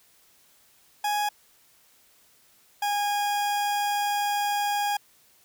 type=tone pair in turn; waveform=40% pulse; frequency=830.6 / 820.6 Hz; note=G#5 / G#5; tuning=0 / -21 cents; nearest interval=unison; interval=21 cents; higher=first; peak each=-23 dBFS; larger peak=neither; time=1.04-1.29 / 2.82-4.97 s; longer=second; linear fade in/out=5 ms; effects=white hiss -60 dBFS RMS until 5.44 s